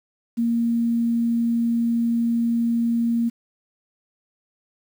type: tone with quantisation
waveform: sine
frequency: 233.1 Hz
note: A#3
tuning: in tune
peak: -18 dBFS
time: 0.37-3.3 s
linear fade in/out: 20 ms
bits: 8
effects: none